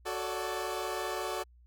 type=chord; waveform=20% pulse; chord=D major seventh; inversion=first; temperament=equal with one note detuned; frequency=370 / 440 / 562.4 / 587.3 Hz; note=F#4 / A4 / C#5 / D5; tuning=0 / 0 / +25 / 0 cents; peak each=-32 / -33 / -38 / -35 dBFS; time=0.05-1.44 s; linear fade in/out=20 ms; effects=added 60 Hz sine -56 dBFS peak until 1.66 s